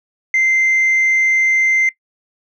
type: tone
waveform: sine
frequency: 2082 Hz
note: C7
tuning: 9 cents flat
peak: -10 dBFS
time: 0.34-1.89 s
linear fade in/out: 2 ms
effects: noise-tail reverb RT60 0.1 s tail -19 dB re dry + tanh soft clip ceiling -9 dBFS